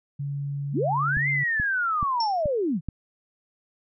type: tone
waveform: sine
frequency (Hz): 141.5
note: C#3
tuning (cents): +36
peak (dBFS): -27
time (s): 0.19-1.44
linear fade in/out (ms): 10
type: linear two-way sweep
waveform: sine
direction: up then down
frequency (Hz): 138.59 to 2120 to 138.59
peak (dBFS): -22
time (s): 0.72-2.81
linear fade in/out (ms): 50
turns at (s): 1.29
type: click train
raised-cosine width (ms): 5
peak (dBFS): -18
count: 5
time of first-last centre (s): 1.17-2.887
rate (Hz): 2.33
type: tone with exponential decay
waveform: sine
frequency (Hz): 5430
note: F8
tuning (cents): -50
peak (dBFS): -24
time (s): 2.2-2.43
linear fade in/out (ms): 5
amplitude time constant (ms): 48
effects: none